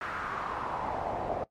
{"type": "noise with band-pass filter sweep", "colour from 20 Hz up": "brown", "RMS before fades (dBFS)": -34, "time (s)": [0.01, 1.44], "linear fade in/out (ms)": 2, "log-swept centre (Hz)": [1500, 630], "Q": 3.4, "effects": ["noise-tail reverb RT60 0.1 s tail -17 dB re dry", "MP3 64 kbps"]}